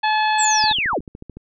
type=harmonic tone; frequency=860 Hz; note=A5; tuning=40 cents flat; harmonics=1 / 2 / 3 / 4 / 5; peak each=-17 / -23 / -27 / -29 / -31 dBFS; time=0.03-0.73 s; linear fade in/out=10 ms
type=linear sweep; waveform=sine; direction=down; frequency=8040 to 80.1 Hz; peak=-18 dBFS; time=0.38-1 s; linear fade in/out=20 ms
type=click train; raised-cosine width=3 ms; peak=-22 dBFS; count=11; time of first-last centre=0.64-1.37 s; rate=13.7 Hz
effects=none